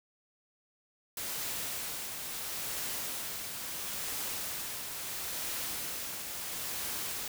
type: noise with tremolo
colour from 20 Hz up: white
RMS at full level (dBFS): -36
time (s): 1.17-7.28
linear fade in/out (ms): 2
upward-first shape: triangle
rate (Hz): 0.74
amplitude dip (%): 40
effects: none